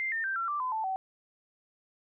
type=tone with pitch steps; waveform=sine; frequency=2093 / 1811.6 / 1568 / 1357.1 / 1174.7 / 1016.7 / 880 / 761.7 Hz; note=C7 / A#6 / G6 / E6 / D6 / B5 / A5 / G5; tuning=0 / -50 / 0 / +50 / 0 / +50 / 0 / -50 cents; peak=-29 dBFS; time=0-0.96 s; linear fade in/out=0 ms; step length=120 ms; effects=none